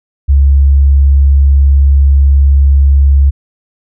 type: tone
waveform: sine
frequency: 69.3 Hz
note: C#2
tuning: in tune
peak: -3 dBFS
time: 0.28-3.31 s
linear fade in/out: 20 ms
effects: none